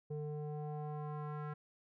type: tone with low-pass filter sweep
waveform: square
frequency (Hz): 149.8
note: D3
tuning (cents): +35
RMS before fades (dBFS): -42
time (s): 0.1-1.54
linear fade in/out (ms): 10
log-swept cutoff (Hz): 460 to 1400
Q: 2.5
effects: none